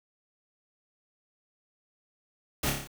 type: noise with echo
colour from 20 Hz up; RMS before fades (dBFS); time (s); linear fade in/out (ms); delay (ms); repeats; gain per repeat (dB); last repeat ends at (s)
pink; -29; 2.63-2.7; 5; 29; 6; -3; 2.874
effects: none